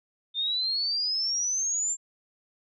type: exponential sweep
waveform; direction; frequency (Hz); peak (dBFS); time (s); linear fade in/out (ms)
sine; up; 3591 to 7410; -25; 0.34-1.97; 50
effects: none